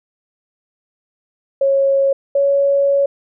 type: tone pair in turn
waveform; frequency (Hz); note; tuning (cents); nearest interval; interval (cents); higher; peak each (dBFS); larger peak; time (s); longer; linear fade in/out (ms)
sine; 548 / 558.9; C#5 / C#5; -20 / +14; unison; 34; second; -11; neither; 1.61-2.13 / 2.35-3.06; second; 5
effects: none